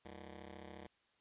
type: ring-modulated tone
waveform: 10% pulse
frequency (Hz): 134.2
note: C3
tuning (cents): +44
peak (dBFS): -39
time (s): 0.05-0.87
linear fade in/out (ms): 0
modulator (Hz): 50
effects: white hiss -75 dBFS RMS until 1.2 s + resampled to 8000 Hz